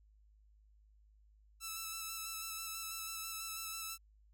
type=tone with vibrato; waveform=5% pulse; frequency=1318.5 Hz; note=E6; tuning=in tune; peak=-30 dBFS; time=1.6-3.98 s; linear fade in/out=50 ms; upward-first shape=square; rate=6.1 Hz; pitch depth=13 cents each way; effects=added 52 Hz sine -63 dBFS peak until 4.33 s